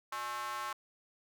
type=tone with high-pass filter; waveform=square; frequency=120.4 Hz; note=B2; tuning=44 cents flat; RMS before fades=-39 dBFS; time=0.12-0.73 s; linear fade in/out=5 ms; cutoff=1100 Hz; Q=3.7; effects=none